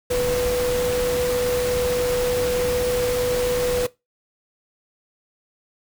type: tone in noise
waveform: sine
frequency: 493.9 Hz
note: B4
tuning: in tune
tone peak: -19 dBFS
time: 0.1-3.87 s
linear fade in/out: 10 ms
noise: pink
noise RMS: -28 dBFS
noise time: 0.1-3.87 s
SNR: +6 dB
effects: noise-tail reverb RT60 0.2 s tail -19 dB re dry